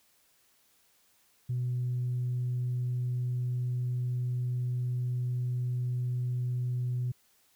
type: tone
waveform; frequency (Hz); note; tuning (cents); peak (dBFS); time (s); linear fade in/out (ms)
sine; 124; B2; +7; -27; 1.49-7.12; 10
effects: tanh soft clip ceiling -25 dBFS + white hiss -67 dBFS RMS until 7.55 s